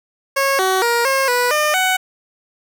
15% pulse tone with pitch steps, 547 / 377.3 / 471.7 / 538 / 490.8 / 604 / 747 Hz, C#5 / F#4 / A#4 / C5 / B4 / D5 / F#5, -23 / +34 / +20 / +48 / -11 / +48 / +16 cents, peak -8 dBFS, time 0.36-1.97 s, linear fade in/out 10 ms, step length 230 ms, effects none

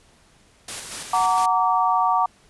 white noise with tremolo, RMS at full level -31 dBFS, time 0.68-1.46 s, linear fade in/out 5 ms, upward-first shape square, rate 4.3 Hz, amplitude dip 35%
sine chord, Gb augmented, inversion none, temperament just, 740 / 925 / 1156.2 Hz, Gb5 / Bb5 / D6, 0 / -14 / -27 cents, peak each -21 dBFS, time 1.13-2.26 s, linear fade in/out 5 ms
effects pink hiss -56 dBFS RMS until 2.49 s + resampled to 24000 Hz

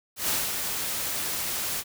white noise with ADSR envelope, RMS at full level -25 dBFS, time 0.16-1.84 s, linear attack 130 ms, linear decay 190 ms, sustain -5 dB, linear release 50 ms, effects none

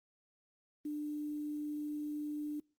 sine tone with quantisation, 297.8 Hz, D4, 24 cents sharp, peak -36 dBFS, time 0.85-2.6 s, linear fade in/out 5 ms, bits 10, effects noise-tail reverb RT60 0.3 s tail -26 dB re dry + Opus 32 kbps

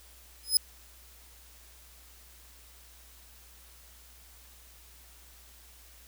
20% pulse tone with exponential growth, 5080 Hz, D#8, 35 cents sharp, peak -11 dBFS, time 0.43-0.57 s, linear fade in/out 1 ms, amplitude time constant 30 ms, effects added 60 Hz sine -56 dBFS peak until 6.07 s + white hiss -56 dBFS RMS until 6.07 s

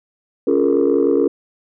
sine chord, Bb minor seventh, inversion first, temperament just, 279.7 / 349.6 / 419.5 / 466.2 Hz, Db4 / F4 / Ab4 / Bb4, +16 / +2 / +17 / 0 cents, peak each -17 dBFS, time 0.47-1.28 s, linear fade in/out 5 ms, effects tanh soft clip ceiling -6 dBFS

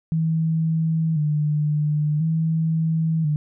sine tone with vibrato, 155.56 Hz, D#3, in tune, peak -18 dBFS, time 0.12-3.36 s, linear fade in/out 0 ms, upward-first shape square, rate 0.48 Hz, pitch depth 62 cents each way, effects none

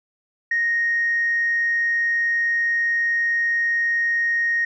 sine tone, 1864.7 Hz, A#6, in tune, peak -17 dBFS, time 0.51-4.65 s, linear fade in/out 5 ms, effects tanh soft clip ceiling -13 dBFS

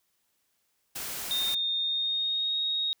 white noise, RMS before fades -36 dBFS, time 0.95-1.55 s, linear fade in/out 10 ms
sine tone with pitch glide, 3662 to 3754 Hz, A#7 to A#7, -32 to +11 cents, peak -26 dBFS, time 1.31-2.93 s, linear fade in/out 0 ms, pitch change +43 cents, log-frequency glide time 1.79-2.6 s
effects white hiss -74 dBFS RMS until 3 s

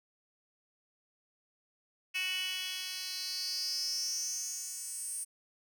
10% pulse tone with high-pass filter sweep, 370.7 Hz, F#4, 3 cents sharp, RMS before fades -37 dBFS, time 2.14-5.25 s, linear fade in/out 20 ms, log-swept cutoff 2700 to 8900 Hz, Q 7.5, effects none

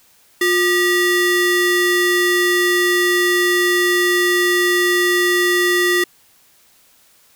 square ring-modulated tone, 784 Hz, G5, in tune, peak -11 dBFS, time 0.41-6.04 s, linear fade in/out 5 ms, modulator 1140 Hz, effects white hiss -53 dBFS RMS until 7.35 s

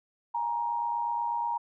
sine tone pair together, 830.6 / 938.8 Hz, G#5 / A#5, 0 / +12 cents, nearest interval major second, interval 212 cents, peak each -35 / -28 dBFS, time 0.34-1.58 s, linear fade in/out 10 ms, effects none

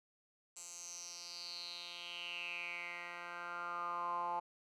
10% pulse tone with band-pass filter sweep, 173.9 Hz, F3, 7 cents flat, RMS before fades -44 dBFS, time 0.56-4.4 s, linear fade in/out 10 ms, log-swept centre 7500 to 900 Hz, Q 6.5, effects none

